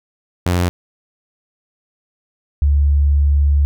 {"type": "tone pair in turn", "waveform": ["sawtooth", "sine"], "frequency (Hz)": [88.6, 71.69], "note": ["F2", "D2"], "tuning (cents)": [25, -41], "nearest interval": "major third", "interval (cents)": 366, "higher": "first", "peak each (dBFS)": -10, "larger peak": "neither", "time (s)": [[0.46, 0.69], [2.62, 3.65]], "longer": "second", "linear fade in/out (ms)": 0, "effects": []}